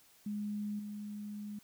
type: tone with level steps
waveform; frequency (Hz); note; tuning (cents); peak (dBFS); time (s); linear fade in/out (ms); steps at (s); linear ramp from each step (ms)
sine; 207.7; G#3; 0; -35 / -40; 0.26-1.59; 5; 0.79; 5
effects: white hiss -64 dBFS RMS until 1.63 s